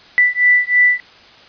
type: beating tone pair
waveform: sine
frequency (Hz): 1975.5 / 1978.6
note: B6 / B6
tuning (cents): 0 / +3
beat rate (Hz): 3.1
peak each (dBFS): -13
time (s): 0.18-1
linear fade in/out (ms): 0
effects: white hiss -43 dBFS RMS until 1.48 s + resampled to 11025 Hz